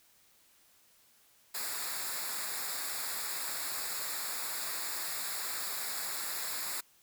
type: noise with comb filter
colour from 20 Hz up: white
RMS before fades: -37 dBFS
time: 1.54-6.81 s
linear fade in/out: 10 ms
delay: 0.33 ms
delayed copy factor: -0.75
effects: white hiss -65 dBFS RMS until 7.02 s